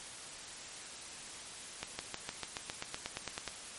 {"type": "accelerating click train", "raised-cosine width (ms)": 0.2, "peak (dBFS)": -19, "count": 14, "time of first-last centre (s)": [1.83, 3.477], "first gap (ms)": 160, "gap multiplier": 0.96, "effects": ["white hiss -47 dBFS RMS until 3.78 s", "MP3 48 kbps"]}